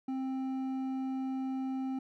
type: tone with hard clipping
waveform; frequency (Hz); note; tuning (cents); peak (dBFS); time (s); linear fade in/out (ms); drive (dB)
triangle; 263.5; C4; +12; -34; 0.08-1.99; 5; 10
effects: none